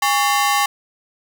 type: ring-modulated tone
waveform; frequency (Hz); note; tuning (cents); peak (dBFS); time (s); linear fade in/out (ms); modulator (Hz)
sawtooth; 968; B5; -35; -8; 0.02-0.66; 5; 151
effects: none